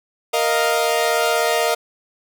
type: chord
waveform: sawtooth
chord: Bb suspended fourth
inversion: none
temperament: equal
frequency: 466.2 / 622.3 / 698.5 Hz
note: Bb4 / Eb5 / F5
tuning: 0 / 0 / 0 cents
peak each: -17 dBFS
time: 0.33-1.75 s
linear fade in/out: 10 ms
effects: none